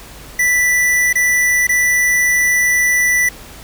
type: tone with dropouts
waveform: square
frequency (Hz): 1975.5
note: B6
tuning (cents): 0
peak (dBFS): -12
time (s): 0.39-3.29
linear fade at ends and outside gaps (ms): 5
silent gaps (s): 1.129-1.154 / 1.67-1.691
effects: added 50 Hz sine -40 dBFS peak until 3.63 s + pink hiss -37 dBFS RMS until 3.63 s